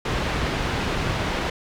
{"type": "low-pass noise", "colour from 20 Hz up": "pink", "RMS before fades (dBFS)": -25, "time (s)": [0.05, 1.5], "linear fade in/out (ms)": 5, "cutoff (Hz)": 3400, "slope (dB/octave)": 12, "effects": []}